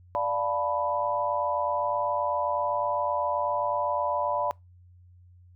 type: chord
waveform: sine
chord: B half-diminished seventh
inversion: first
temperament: equal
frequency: 587.3 / 698.5 / 880 / 987.8 Hz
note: D5 / F5 / A5 / B5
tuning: 0 / 0 / 0 / 0 cents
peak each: -29 / -33 / -33 / -28 dBFS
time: 0.15-4.51 s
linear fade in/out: 0 ms
effects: noise-tail reverb RT60 0.2 s tail -24 dB re dry + added 89 Hz sine -51 dBFS peak until 5.55 s

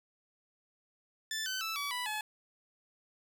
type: tone with pitch steps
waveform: 15% pulse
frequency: 1760 / 1523.3 / 1318.5 / 1141.2 / 987.8 / 854.9 Hz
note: A6 / F#6 / E6 / C#6 / B5 / G#5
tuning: 0 / +50 / 0 / +50 / 0 / +50 cents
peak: -28 dBFS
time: 1.31-2.21 s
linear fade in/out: 2 ms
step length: 150 ms
effects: none

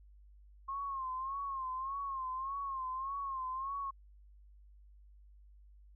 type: tone with vibrato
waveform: sine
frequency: 1072 Hz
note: C6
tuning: 42 cents sharp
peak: -36 dBFS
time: 0.68-3.91 s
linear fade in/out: 10 ms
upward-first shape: sine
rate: 1.7 Hz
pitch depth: 77 cents each way
effects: added 50 Hz sine -56 dBFS peak until 5.95 s

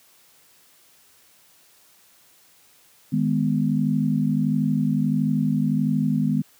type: chord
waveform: sine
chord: G# minor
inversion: second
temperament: just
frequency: 155.74 / 207.7 / 249.2 Hz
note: D#3 / G#3 / B3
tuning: +2 / 0 / +16 cents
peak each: -23 dBFS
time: 3.12-6.42 s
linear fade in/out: 10 ms
effects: white hiss -56 dBFS RMS until 6.59 s + high-pass 80 Hz 12 dB/octave

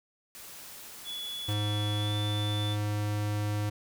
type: noise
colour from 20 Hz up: white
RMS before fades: -46 dBFS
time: 0.35-1.53 s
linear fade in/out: 0 ms
type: tone with pitch glide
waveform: triangle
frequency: 3414 to 3500 Hz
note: G#7 to A7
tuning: +47 to -10 cents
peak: -34 dBFS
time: 1.04-2.77 s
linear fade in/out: 50 ms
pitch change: +43 cents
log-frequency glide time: 1.97-2.16 s
type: tone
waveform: square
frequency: 104.4 Hz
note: G#2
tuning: 10 cents sharp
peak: -29 dBFS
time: 1.48-3.7 s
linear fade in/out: 10 ms
effects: none

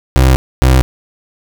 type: tone pair in turn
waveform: 30% pulse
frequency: 65.2 / 64.64 Hz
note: C2 / C2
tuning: -5 / -20 cents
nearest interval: unison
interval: 15 cents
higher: first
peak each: -3 dBFS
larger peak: neither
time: 0.16-0.36 / 0.62-0.82 s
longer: neither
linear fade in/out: 0 ms
effects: none

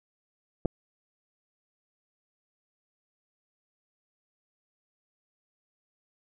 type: clicks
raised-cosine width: 2 ms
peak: -20 / -13 dBFS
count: 2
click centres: 0.651 / 0.657 s
effects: none

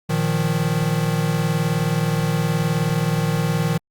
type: chord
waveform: square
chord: Bb suspended fourth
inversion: none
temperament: equal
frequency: 116.54 / 155.56 / 174.61 Hz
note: Bb2 / Eb3 / F3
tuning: 0 / 0 / 0 cents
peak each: -26 / -21 / -25 dBFS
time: 0.09-3.78 s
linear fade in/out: 10 ms
effects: Opus 48 kbps

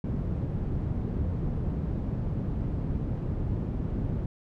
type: low-pass noise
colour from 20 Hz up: white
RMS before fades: -30 dBFS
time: 0.04-4.26 s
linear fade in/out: 2 ms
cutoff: 160 Hz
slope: 12 dB/octave
effects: none

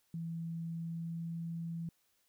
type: tone with pitch glide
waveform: sine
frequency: 165.8 to 166.86 Hz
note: E3 to E3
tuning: +10 to +21 cents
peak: -37 dBFS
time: 0.14-1.89 s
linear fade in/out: 2 ms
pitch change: +11 cents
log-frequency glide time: 0.68-1.33 s
effects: white hiss -75 dBFS RMS until 2.28 s

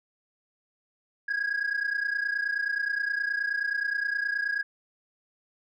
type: tone pair together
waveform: sine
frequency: 1632 / 1661.5 Hz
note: G#6 / G#6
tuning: -31 / 0 cents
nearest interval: unison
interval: 31 cents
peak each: -27 dBFS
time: 1.28-4.63 s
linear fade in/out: 10 ms
effects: tanh soft clip ceiling -23 dBFS

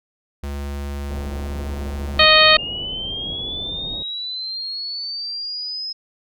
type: tone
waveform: square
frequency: 70.8 Hz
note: C#2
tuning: 37 cents sharp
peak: -26 dBFS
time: 0.43-2.25 s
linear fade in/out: 5 ms
type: low-pass noise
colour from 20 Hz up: pink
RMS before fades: -35 dBFS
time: 1.09-4.03 s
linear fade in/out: 10 ms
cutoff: 730 Hz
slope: 24 dB/octave
type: harmonic tone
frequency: 622.3 Hz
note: D#5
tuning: in tune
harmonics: 1 / 2 / 3 / 4 / 5 / 6 / 7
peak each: -17 / -17 / -17 / -17 / -17 / -17 / -17 dBFS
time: 2.19-2.57 s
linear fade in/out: 5 ms
type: linear sweep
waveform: sine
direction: up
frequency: 2800 to 5140 Hz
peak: -25 dBFS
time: 2.58-5.93 s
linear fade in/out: 10 ms
effects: none

